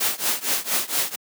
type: noise with tremolo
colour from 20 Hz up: white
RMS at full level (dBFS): -20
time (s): 0-1.16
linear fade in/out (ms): 10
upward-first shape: triangle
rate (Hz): 4.3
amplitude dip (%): 95
effects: high-pass 200 Hz 12 dB/octave